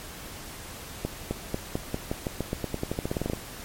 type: accelerating click train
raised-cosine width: 2 ms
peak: -14 dBFS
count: 21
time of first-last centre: 1.05-3.334 s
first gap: 260 ms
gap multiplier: 0.9
effects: pink hiss -41 dBFS RMS until 3.64 s + MP3 64 kbps